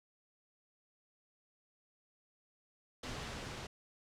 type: noise with level ramp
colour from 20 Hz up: pink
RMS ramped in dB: -42 to -45 dBFS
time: 3.03-3.67 s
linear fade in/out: 5 ms
effects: low-pass 6000 Hz 12 dB/octave